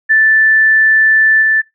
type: tone with level steps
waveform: sine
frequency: 1760 Hz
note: A6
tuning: in tune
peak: -6 / -8 dBFS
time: 0.09-1.62 s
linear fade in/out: 20 ms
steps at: 1.41 s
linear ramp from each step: 20 ms
effects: noise-tail reverb RT60 0.2 s tail -23 dB re dry